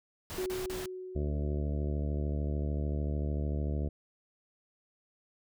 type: noise bursts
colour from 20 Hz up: pink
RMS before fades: -41 dBFS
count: 3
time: 0.3-0.858 s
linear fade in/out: 0 ms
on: 160 ms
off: 39 ms
type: tone with exponential decay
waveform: sine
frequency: 370 Hz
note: F#4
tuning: in tune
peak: -31 dBFS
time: 0.38-3.51 s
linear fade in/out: 2 ms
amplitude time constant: 680 ms
type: harmonic tone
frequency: 73.42 Hz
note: D2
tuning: in tune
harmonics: 1 / 2 / 3 / 4 / 5 / 6 / 7 / 8 / 9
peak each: -31 / -37 / -41 / -43 / -45 / -47 / -48 / -49 / -50 dBFS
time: 1.15-3.89 s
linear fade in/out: 10 ms
effects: none